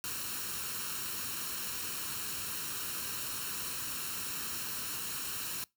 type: noise with comb filter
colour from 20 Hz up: white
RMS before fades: -38 dBFS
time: 0.04-5.64 s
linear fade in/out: 0 ms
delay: 0.72 ms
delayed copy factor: +0.6
effects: noise-tail reverb RT60 0.2 s tail -24 dB re dry + high-pass 60 Hz 12 dB/octave

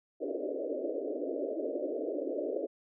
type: band-pass noise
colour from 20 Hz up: white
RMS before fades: -35 dBFS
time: 0.2-2.67 s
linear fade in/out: 20 ms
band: 270 to 620 Hz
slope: 96 dB/octave
effects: none

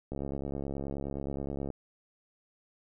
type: click train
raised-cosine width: 2 ms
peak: -23 dBFS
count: 111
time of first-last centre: 0.12-1.703 s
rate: 69.5 Hz
effects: none

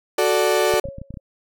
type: chord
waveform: 35% pulse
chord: D major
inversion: first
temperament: equal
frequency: 370 / 440 / 587.3 Hz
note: F#4 / A4 / D5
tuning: 0 / 0 / 0 cents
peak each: -19 dBFS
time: 0.18-0.8 s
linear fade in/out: 5 ms
type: clicks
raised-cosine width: 5 ms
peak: -21 dBFS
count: 8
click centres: 0.739 / 0.855 / 0.887 / 0.984 / 1.016 / 1.106 / 1.141 / 1.172 s
type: tone with exponential decay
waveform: sine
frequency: 552 Hz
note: C#5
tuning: 7 cents flat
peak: -26 dBFS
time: 0.84-1.2 s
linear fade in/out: 2 ms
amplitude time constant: 77 ms
effects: none

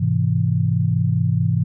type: chord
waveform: sine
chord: Ab augmented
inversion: none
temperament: equal with one note detuned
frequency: 103.83 / 128.57 / 164.81 Hz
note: Ab2 / C3 / E3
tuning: 0 / -30 / 0 cents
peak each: -20 dBFS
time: 0-1.64 s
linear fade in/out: 10 ms
effects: none

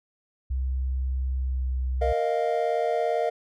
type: tone with pitch glide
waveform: sine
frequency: 65 to 64.03 Hz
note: C2 to C2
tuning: -11 to -37 cents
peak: -24 dBFS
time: 0.5-2.13 s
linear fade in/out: 10 ms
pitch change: -26 cents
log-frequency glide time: 1.38-1.68 s
type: chord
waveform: triangle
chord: Bb suspended fourth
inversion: none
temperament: just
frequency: 466.2 / 621.6 / 699.2 Hz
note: Bb4 / Eb5 / F5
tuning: 0 / -2 / +2 cents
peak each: -25 / -25 / -25 dBFS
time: 2.01-3.3 s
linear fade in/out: 10 ms
effects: none

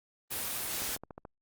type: noise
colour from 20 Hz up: white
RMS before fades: -35 dBFS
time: 0.3-0.97 s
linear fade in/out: 20 ms
type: click train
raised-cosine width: 1 ms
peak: -29 dBFS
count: 7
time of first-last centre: 0.82-1.252 s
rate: 13.9 Hz
effects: Opus 24 kbps

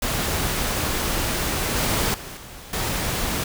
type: noise with level steps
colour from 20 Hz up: pink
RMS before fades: -24 / -22 / -36 / -40 / -25 dBFS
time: 0.02-3.44 s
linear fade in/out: 5 ms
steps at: 1.76 / 2.14 / 2.37 / 2.73 s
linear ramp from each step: 2 ms
effects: none

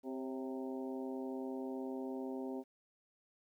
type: harmonic tone with a mistuned harmonic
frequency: 130.81 Hz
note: C3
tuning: in tune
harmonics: 2 / 3 / 4 / 5 / 6 / 7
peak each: -41 / -44 / -49 / -52 / -54 / -55 dBFS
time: 0.03-2.64 s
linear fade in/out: 50 ms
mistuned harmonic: 4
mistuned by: +57 cents
effects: 12-bit

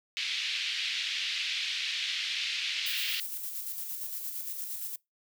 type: band-pass noise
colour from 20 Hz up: white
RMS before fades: -33 dBFS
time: 0.17-3.2 s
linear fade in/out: 0 ms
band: 2300 to 3900 Hz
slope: 24 dB/octave
type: noise with tremolo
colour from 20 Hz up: violet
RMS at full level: -36 dBFS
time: 2.86-4.96 s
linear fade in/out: 5 ms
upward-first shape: square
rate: 8.7 Hz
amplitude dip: 35%
effects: noise-tail reverb RT60 0.2 s tail -24 dB re dry

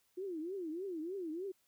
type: tone with vibrato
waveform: sine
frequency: 350 Hz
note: F4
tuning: 4 cents sharp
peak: -38 dBFS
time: 0.17-1.52 s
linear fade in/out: 10 ms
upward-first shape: triangle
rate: 3.3 Hz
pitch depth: 260 cents each way
effects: white hiss -75 dBFS RMS until 1.67 s

